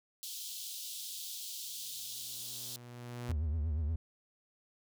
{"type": "high-pass noise", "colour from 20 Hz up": "pink", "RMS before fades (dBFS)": -43, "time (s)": [0.23, 2.76], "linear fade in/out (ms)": 0, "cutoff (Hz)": 3200, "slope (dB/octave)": 48}
{"type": "tone with exponential growth", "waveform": "sawtooth", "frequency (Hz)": 121.1, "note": "B2", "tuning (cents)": -34, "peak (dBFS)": -34, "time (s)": [1.61, 3.32], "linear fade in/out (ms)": 0, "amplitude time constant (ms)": 370}
{"type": "tone with vibrato", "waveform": "triangle", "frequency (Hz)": 77.6, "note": "D#2", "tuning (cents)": -4, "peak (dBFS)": -29, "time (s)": [3.29, 3.96], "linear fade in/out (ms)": 5, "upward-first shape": "triangle", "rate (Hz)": 8.4, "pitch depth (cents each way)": 150}
{"effects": []}